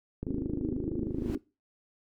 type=click train; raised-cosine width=3 ms; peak=-21 dBFS; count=29; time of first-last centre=0.23-1.299 s; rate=26.2 Hz
type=band-pass noise; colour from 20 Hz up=white; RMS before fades=-35 dBFS; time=0.27-1.38 s; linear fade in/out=10 ms; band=240 to 350 Hz; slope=48 dB/octave
type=noise with exponential growth; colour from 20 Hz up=brown; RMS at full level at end=-33 dBFS; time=1.02-1.35 s; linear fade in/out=0 ms; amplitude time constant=71 ms
effects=noise-tail reverb RT60 0.3 s tail -22 dB re dry